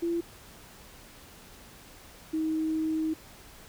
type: tone pair in turn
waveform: sine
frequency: 339.3 / 316.2 Hz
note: F4 / D#4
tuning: -50 / +28 cents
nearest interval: minor second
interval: 122 cents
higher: first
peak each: -26 dBFS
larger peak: neither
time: 0.02-0.21 / 2.33-3.14 s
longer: second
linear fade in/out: 10 ms
effects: pink hiss -51 dBFS RMS until 3.68 s